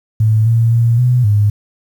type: tone with pitch steps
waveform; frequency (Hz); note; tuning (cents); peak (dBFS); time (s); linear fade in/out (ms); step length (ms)
sine; 109.4 / 114.9 / 116.6 / 124.2 / 103.9; A2 / A#2 / A#2 / B2 / G#2; -9 / -25 / +1 / +10 / +1; -8; 0.2-1.5; 5; 260
effects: 7-bit